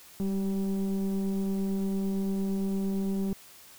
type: tone with frequency modulation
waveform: sine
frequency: 195.4 Hz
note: G3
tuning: 5 cents flat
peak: -24 dBFS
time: 0.2-3.33 s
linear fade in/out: 0 ms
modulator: 191 Hz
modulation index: 0.67
effects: tanh soft clip ceiling -25 dBFS + white hiss -52 dBFS RMS until 3.78 s